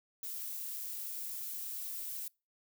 violet noise, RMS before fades -41 dBFS, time 0.23-2.28 s, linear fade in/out 2 ms, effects noise-tail reverb RT60 0.3 s tail -26 dB re dry

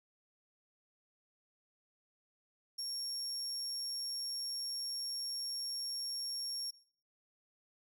35% pulse tone, 5530 Hz, F8, 18 cents flat, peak -35 dBFS, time 2.78-6.71 s, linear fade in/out 10 ms, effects noise-tail reverb RT60 0.5 s tail -18 dB re dry

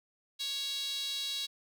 sawtooth tone with high-pass filter, 555 Hz, C#5, 2 cents sharp, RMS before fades -36 dBFS, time 0.39-1.47 s, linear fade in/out 20 ms, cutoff 3800 Hz, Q 6.1, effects none

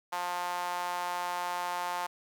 sawtooth tone with high-pass filter, 177.2 Hz, F3, 25 cents sharp, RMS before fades -34 dBFS, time 0.12-2.07 s, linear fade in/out 10 ms, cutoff 870 Hz, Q 3.6, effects none

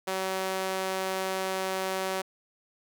sawtooth tone with high-pass filter, 189.4 Hz, F#3, 41 cents sharp, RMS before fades -31 dBFS, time 0.07-2.22 s, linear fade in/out 10 ms, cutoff 490 Hz, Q 1.1, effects none

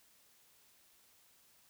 silence, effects white hiss -67 dBFS RMS until 1.69 s

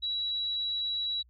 sine tone, 3904 Hz, B7, 21 cents flat, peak -29 dBFS, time 0.02-1.23 s, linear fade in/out 20 ms, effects added 60 Hz sine -58 dBFS peak until 1.29 s

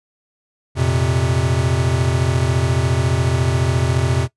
square chord, F suspended fourth, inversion none, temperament equal, 87.31 / 116.54 / 130.81 Hz, F2 / Bb2 / C3, 0 / 0 / 0 cents, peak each -21 / -22 / -19 dBFS, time 0.75-4.28 s, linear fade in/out 50 ms, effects noise-tail reverb RT60 0.1 s tail -18 dB re dry + resampled to 24000 Hz

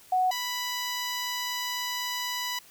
sine / 10% pulse tone pair in turn, 740 / 987.8 Hz, F#5 / B5, 0 / 0 cents, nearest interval perfect fourth, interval 500 cents, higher second, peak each -21 dBFS, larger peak neither, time 0.12-0.31 / 0.31-2.59 s, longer second, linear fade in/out 5 ms, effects white hiss -54 dBFS RMS until 2.7 s

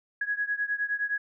sine beating tone pair, 1663 / 1672.7 Hz, G#6 / G#6, +2 / +12 cents, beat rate 9.7 Hz, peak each -29 / -31 dBFS, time 0.21-1.18 s, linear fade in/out 5 ms, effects none

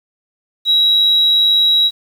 sine tone, 3866 Hz, B7, 38 cents flat, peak -8 dBFS, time 0.65-1.91 s, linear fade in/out 50 ms, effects tanh soft clip ceiling -5 dBFS + 7-bit

